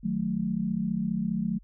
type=chord; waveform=sine; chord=D# diminished; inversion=none; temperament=equal; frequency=155.56 / 185 / 220 Hz; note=D#3 / F#3 / A3; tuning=0 / 0 / 0 cents; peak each=-35 / -29 / -29 dBFS; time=0.03-1.59 s; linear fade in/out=20 ms; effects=added 43 Hz sine -50 dBFS peak until 1.63 s